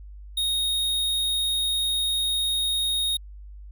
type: tone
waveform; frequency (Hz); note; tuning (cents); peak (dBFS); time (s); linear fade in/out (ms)
square; 3729; A#7; 0; -23; 0.37-3.17; 5
effects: added 50 Hz sine -39 dBFS peak until 3.71 s